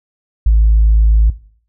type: tone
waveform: sine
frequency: 54 Hz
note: A1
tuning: 32 cents flat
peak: -5 dBFS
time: 0.46-1.3 s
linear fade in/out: 5 ms
effects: noise-tail reverb RT60 0.5 s tail -18 dB re dry + tanh soft clip ceiling -3 dBFS